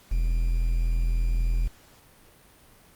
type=tone with quantisation; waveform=triangle; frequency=41.8 Hz; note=E1; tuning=25 cents sharp; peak=-19 dBFS; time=0.11-1.68 s; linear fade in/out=10 ms; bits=8; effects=pink hiss -55 dBFS RMS until 2.95 s + Opus 48 kbps